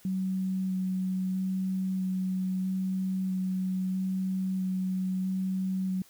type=tone with vibrato; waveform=sine; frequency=187.6 Hz; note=F#3; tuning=24 cents sharp; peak=-27 dBFS; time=0.05-6.02 s; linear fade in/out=2 ms; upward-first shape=square; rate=0.77 Hz; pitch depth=8 cents each way; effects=white hiss -58 dBFS RMS until 6.09 s